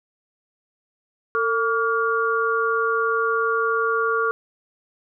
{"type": "tone cluster", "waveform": "sine", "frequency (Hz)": [451.5, 1147, 1410], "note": ["A4", "D6", "F6"], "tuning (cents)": [45, -41, 16], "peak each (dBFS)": -23, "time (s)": [1.35, 4.31], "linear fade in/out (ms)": 0, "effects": []}